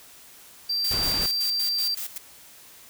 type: tone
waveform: triangle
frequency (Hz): 4699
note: D8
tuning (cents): 0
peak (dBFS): -22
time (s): 0.69-1.95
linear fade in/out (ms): 10
type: noise with tremolo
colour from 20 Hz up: blue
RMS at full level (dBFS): -32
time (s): 0.84-2.18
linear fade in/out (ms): 5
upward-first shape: square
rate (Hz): 5.3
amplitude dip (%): 80
type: noise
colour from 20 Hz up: pink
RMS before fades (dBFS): -31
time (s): 0.91-1.26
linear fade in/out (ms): 0
effects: white hiss -49 dBFS RMS until 2.89 s